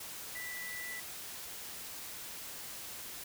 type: tone in noise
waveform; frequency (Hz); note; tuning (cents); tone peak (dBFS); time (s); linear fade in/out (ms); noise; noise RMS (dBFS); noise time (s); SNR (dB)
sine; 1975.5; B6; 0; -41; 0.35-1; 5; white; -45; 0-3.24; +1
effects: none